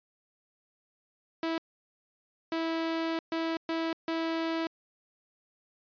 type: tone bursts at uneven times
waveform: sawtooth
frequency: 327.1 Hz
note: E4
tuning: 13 cents flat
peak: -25 dBFS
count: 5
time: 1.43-1.58 / 2.52-3.19 / 3.32-3.57 / 3.69-3.93 / 4.08-4.67 s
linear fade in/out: 2 ms
effects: resampled to 11025 Hz